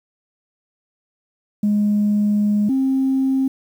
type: tone pair in turn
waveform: sine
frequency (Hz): 207.7 / 266.1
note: G#3 / C4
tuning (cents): 0 / +29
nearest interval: major third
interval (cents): 429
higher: second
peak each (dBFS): -13 / -14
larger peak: first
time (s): 1.63-2.69 / 2.69-3.48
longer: first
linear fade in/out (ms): 5
effects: tanh soft clip ceiling -11 dBFS + 8-bit